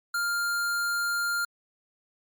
square tone, 1400 Hz, F6, 4 cents sharp, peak -26 dBFS, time 0.14-1.45 s, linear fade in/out 5 ms, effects MP3 96 kbps

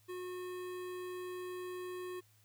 square tone with notch filter, 362.8 Hz, F#4, 34 cents flat, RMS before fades -43 dBFS, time 0.08-2.21 s, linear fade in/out 20 ms, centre 5600 Hz, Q 1.2, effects added 106 Hz sine -67 dBFS peak until 2.44 s + white hiss -70 dBFS RMS until 2.44 s

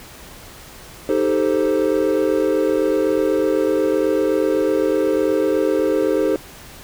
triangle chord, A half-diminished seventh, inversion second, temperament equal, 311.1 / 392 / 440 / 523.3 Hz, Eb4 / G4 / A4 / C5, 0 / 0 / 0 / 0 cents, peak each -19 dBFS, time 1.09-6.36 s, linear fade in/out 2 ms, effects pink hiss -40 dBFS RMS until 6.83 s

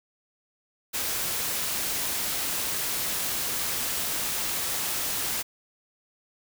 white noise, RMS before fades -29 dBFS, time 0.93-5.43 s, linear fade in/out 20 ms, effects none

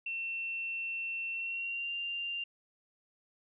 sine tone with pitch glide, 2700 to 2787 Hz, E7 to F7, +41 to -4 cents, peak -34 dBFS, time 0.06-2.44 s, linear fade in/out 5 ms, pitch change +55 cents, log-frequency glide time 1.32-1.93 s, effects none

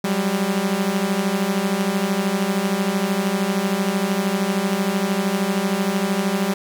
sawtooth beating tone pair, 186.8 / 199.8 Hz, F#3 / G3, +17 / +33 cents, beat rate 13 Hz, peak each -19 / -17 dBFS, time 0.04-6.54 s, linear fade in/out 5 ms, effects 8-bit

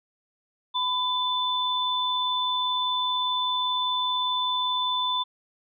sine tone pair together, 1003 / 3515 Hz, B5 / A7, +26 / -2 cents, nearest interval octave + minor seventh, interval 2172 cents, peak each -26 dBFS, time 0.74-5.24 s, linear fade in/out 20 ms, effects none

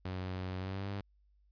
sawtooth tone with pitch glide, 92.5 to 99.71 Hz, F#2 to G2, 0 to +30 cents, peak -33 dBFS, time 0.05-1.01 s, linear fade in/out 5 ms, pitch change +130 cents, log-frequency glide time 0.57-0.89 s, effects added 50 Hz sine -65 dBFS peak until 1.51 s + resampled to 11025 Hz

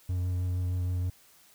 triangle tone with vibrato, 90.1 Hz, F#2, 45 cents flat, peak -25 dBFS, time 0.09-1.1 s, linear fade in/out 5 ms, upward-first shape sine, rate 6.4 Hz, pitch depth 15 cents each way, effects white hiss -59 dBFS RMS until 1.54 s

